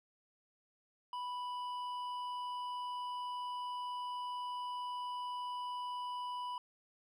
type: tone with hard clipping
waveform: sine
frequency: 987.8 Hz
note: B5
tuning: in tune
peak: -40 dBFS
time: 1.13-6.58 s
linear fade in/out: 2 ms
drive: 7 dB
effects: none